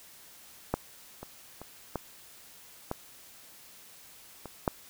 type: clicks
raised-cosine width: 1 ms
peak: -12 / -26 / -28 / -17 / -17 / -26 / -11 dBFS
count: 7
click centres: 0.74 / 1.23 / 1.616 / 1.957 / 2.914 / 4.457 / 4.678 s
effects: white hiss -53 dBFS RMS until 4.89 s